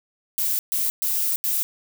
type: noise bursts at uneven times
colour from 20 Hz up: violet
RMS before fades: -23 dBFS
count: 4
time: 0.38-0.59 / 0.72-0.9 / 1.02-1.36 / 1.44-1.63 s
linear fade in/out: 0 ms
effects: none